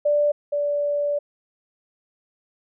sine tone pair in turn, 587.3 / 580.6 Hz, D5 / D5, 0 / -20 cents, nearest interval unison, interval 20 cents, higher first, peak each -16 / -20 dBFS, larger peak first, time 0.05-0.32 / 0.52-1.19 s, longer second, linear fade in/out 10 ms, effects none

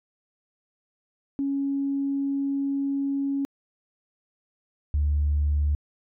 sine tone pair in turn, 277.3 / 73.45 Hz, C#4 / D2, +1 / +1 cents, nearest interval octave + major seventh, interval 2300 cents, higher first, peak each -23 / -19 dBFS, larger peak second, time 1.39-3.45 / 4.94-5.75 s, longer first, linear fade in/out 0 ms, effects tanh soft clip ceiling -16 dBFS

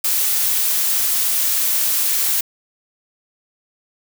blue noise, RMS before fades -18 dBFS, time 0.04-2.41 s, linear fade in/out 5 ms, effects none

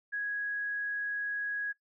sine tone, 1661.2 Hz, G#6, in tune, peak -31 dBFS, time 0.12-1.73 s, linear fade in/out 20 ms, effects noise-tail reverb RT60 0.1 s tail -17 dB re dry

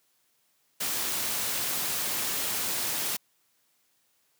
white noise, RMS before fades -30 dBFS, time 0.8-3.17 s, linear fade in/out 10 ms, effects white hiss -70 dBFS RMS until 4.39 s + high-pass 100 Hz 12 dB/octave

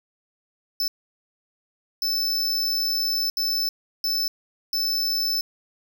square tone bursts at uneven times, 5274 Hz, E8, in tune, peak -22 dBFS, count 5, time 0.8-0.88 / 2.02-3.3 / 3.37-3.69 / 4.04-4.28 / 4.73-5.41 s, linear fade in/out 2 ms, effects none

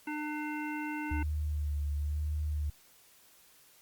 harmonic tone, 300 Hz, D4, 37 cents sharp, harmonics 1 / 3 / 5 / 7 / 9, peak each -36 / -41 / -43 / -44 / -46 dBFS, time 0.07-1.23 s, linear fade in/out 5 ms
sine tone with vibrato, 74.3 Hz, D2, 21 cents sharp, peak -30 dBFS, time 1.11-2.7 s, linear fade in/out 5 ms, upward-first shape sine, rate 1 Hz, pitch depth 37 cents each way
effects white hiss -61 dBFS RMS until 3.81 s + Opus 48 kbps

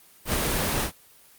pink noise with ADSR envelope, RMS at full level -23 dBFS, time 0.25-0.92 s, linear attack 86 ms, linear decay 14 ms, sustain -2 dB, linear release 92 ms, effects white hiss -54 dBFS RMS until 1.38 s + Opus 24 kbps

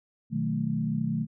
sine chord, B dominant seventh, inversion none, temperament equal, 123.47 / 155.56 / 185 / 220 Hz, B2 / D#3 / F#3 / A3, 0 / 0 / 0 / 0 cents, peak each -34 / -30 / -34 / -29 dBFS, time 0.3-1.27 s, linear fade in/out 50 ms, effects none

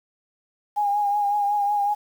sine tone with vibrato, 819 Hz, G#5, 24 cents flat, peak -19 dBFS, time 0.76-1.95 s, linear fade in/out 20 ms, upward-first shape triangle, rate 5.4 Hz, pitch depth 39 cents each way, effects 8-bit

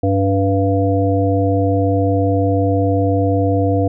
harmonic tone with a mistuned harmonic, 98 Hz, G2, in tune, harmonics 1 / 3 / 5 / 7, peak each -16 / -18 / -19 / -21 dBFS, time 0.03-3.88 s, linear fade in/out 5 ms, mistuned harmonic 3, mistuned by -33 cents, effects none

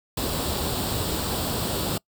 pink noise with comb filter, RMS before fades -26 dBFS, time 0.17-1.98 s, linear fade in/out 5 ms, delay 0.24 ms, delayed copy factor +0.6, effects noise-tail reverb RT60 0.1 s tail -25 dB re dry + high-pass 60 Hz 12 dB/octave

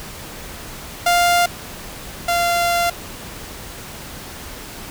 sawtooth tone pair in turn, 699 / 691.8 Hz, F5 / F5, +1 / -17 cents, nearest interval unison, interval 18 cents, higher first, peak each -9 / -12 dBFS, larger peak first, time 1.06-1.46 / 2.28-2.9 s, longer second, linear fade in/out 5 ms, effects pink hiss -34 dBFS RMS until 4.9 s

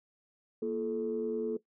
sine tone cluster, 233.8 / 344.4 / 434.3 Hz, A#3 / F4 / A4, +5 / -24 / -23 cents, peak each -36 / -38 / -31 dBFS, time 0.62-1.57 s, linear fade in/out 5 ms, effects noise-tail reverb RT60 0.1 s tail -17 dB re dry + tanh soft clip ceiling -23 dBFS

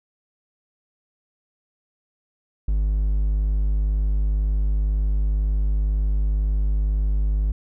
triangle tone, 51 Hz, G#1, 31 cents flat, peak -16 dBFS, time 2.68-7.52 s, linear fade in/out 5 ms, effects none

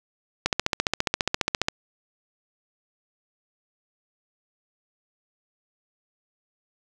click train, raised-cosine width 0.2 ms, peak -4 dBFS, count 19, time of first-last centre 0.46-1.684 s, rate 14.7 Hz, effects none

